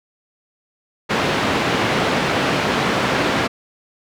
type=band-pass noise; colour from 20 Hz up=pink; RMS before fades=-19 dBFS; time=1.09-3.48 s; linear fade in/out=20 ms; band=170 to 3100 Hz; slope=12 dB/octave; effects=none